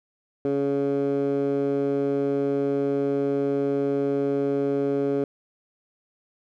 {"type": "tone with band-pass filter", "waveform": "15% pulse", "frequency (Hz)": 140, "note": "C#3", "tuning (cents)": 18, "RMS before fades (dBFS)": -24, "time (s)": [0.45, 5.24], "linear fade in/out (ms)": 2, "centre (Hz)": 380, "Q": 2.3, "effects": []}